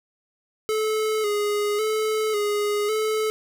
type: tone with vibrato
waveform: square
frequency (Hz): 423.8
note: G#4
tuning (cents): +35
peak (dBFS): -22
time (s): 0.69-3.3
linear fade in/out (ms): 0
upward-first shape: square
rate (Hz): 0.91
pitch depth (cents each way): 40
effects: none